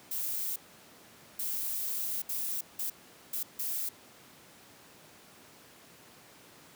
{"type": "noise bursts at uneven times", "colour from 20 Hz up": "violet", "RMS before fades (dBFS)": -34, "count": 6, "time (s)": [[0.11, 0.56], [1.39, 2.22], [2.29, 2.61], [2.79, 2.9], [3.33, 3.43], [3.59, 3.89]], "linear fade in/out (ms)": 5, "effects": ["pink hiss -55 dBFS RMS until 6.75 s", "high-pass 150 Hz 12 dB/octave"]}